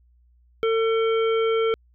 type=harmonic tone; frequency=450 Hz; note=A4; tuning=39 cents sharp; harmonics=1 / 3 / 5 / 7; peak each=-19 / -29 / -33 / -36 dBFS; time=0.63-1.74 s; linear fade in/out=0 ms; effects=added 60 Hz sine -55 dBFS peak until 1.94 s